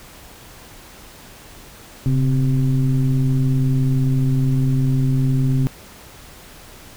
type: tone with frequency modulation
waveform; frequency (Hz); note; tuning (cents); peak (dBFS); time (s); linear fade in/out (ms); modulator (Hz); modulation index
sine; 134.8; C#3; -48; -14; 2.06-5.67; 0; 125; 0.8
effects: pink hiss -42 dBFS RMS until 6.96 s